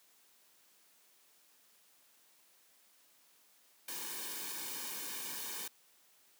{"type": "noise with comb filter", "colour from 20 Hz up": "white", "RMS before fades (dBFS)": -42, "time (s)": [3.88, 5.68], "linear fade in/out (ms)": 5, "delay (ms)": 1.5, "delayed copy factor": -0.7, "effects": ["white hiss -67 dBFS RMS until 6.39 s", "high-pass 200 Hz 12 dB/octave"]}